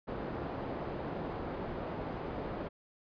white low-pass noise, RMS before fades -39 dBFS, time 0.07-2.69 s, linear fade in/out 20 ms, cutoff 630 Hz, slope 12 dB/octave, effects resampled to 11025 Hz

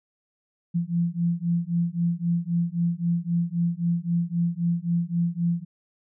sine beating tone pair, 169.2 / 173 Hz, E3 / F3, +45 / -16 cents, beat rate 3.8 Hz, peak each -25 dBFS, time 0.74-5.65 s, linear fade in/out 20 ms, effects none

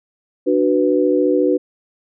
sine chord, B minor, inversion first, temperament just, 296.3 / 370.4 / 493.9 Hz, D4 / F#4 / B4, +15 / +2 / 0 cents, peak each -17 dBFS, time 0.46-1.58 s, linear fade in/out 20 ms, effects none

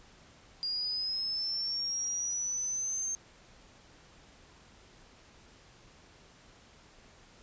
sine linear sweep, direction up, 4800 to 6370 Hz, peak -31 dBFS, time 0.63-3.15 s, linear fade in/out 0 ms, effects pink hiss -58 dBFS RMS until 7.42 s + resampled to 16000 Hz

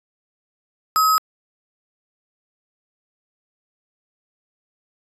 sine tone with sample-and-hold, 1277 Hz, D#6, 45 cents sharp, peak -13 dBFS, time 0.96-1.18 s, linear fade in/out 0 ms, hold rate 6300 Hz, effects resampled to 32000 Hz

